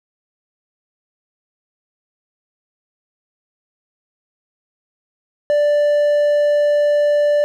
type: tone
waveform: triangle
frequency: 587.3 Hz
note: D5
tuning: in tune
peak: -10 dBFS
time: 5.5-7.44 s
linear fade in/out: 0 ms
effects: none